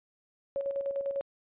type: tone with tremolo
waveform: sine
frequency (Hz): 554.4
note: C#5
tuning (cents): 0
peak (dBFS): -28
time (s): 0.56-1.21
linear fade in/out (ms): 0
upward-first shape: square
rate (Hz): 10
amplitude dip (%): 50
effects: resampled to 8000 Hz